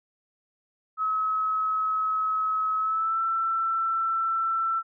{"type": "tone with pitch glide", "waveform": "sine", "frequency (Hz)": [1284, 1337], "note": ["E6", "E6"], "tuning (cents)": [-46, 24], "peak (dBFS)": -23, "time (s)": [0.97, 4.83], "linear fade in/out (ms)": 50, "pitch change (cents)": 70, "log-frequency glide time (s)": [2.78, 3.21], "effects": []}